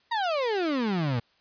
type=exponential sweep; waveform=35% pulse; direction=down; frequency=963 to 113.3 Hz; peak=-23 dBFS; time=0.11-1.2 s; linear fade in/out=10 ms; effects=white hiss -65 dBFS RMS until 1.4 s + resampled to 11025 Hz